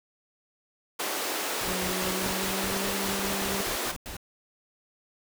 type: high-pass noise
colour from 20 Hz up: pink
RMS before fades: -31 dBFS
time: 0.99-3.92 s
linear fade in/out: 10 ms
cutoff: 310 Hz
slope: 24 dB/octave
type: noise bursts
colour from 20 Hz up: pink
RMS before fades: -38 dBFS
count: 13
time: 1.61-4.168 s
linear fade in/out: 2 ms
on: 110 ms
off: 94 ms
type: tone with pitch glide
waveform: 25% pulse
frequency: 185 to 196 Hz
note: F#3 to G3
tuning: 0 to 0 cents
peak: -29 dBFS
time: 1.67-3.63 s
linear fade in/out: 20 ms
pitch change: +100 cents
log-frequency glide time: 1.91-2.86 s
type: clicks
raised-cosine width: 2 ms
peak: -25 dBFS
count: 10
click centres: 1.728 / 2.262 / 2.306 / 2.643 / 2.713 / 2.766 / 3.194 / 3.419 / 3.548 / 3.604 s
effects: none